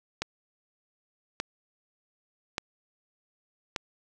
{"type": "click train", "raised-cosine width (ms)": 0.2, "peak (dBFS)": -12, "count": 4, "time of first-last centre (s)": [0.22, 3.762], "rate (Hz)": 0.847, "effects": []}